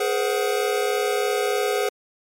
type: tone cluster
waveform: square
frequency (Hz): 418.1 / 481.2 / 521 / 744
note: G#4 / B4 / C5 / F#5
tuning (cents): +12 / -45 / -7 / +9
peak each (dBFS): -24 / -28 / -28 / -29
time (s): 0-1.89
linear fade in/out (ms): 5
effects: MP3 64 kbps